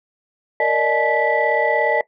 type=tone cluster; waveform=sine; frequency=462.9 / 583 / 620 / 858 / 1970 Hz; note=A#4 / D5 / D#5 / A5 / B6; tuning=-12 / -13 / -6 / -44 / -5 cents; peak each=-21 dBFS; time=0.6-2.01 s; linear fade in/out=2 ms; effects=noise-tail reverb RT60 0.1 s tail -19 dB re dry + tanh soft clip ceiling -6 dBFS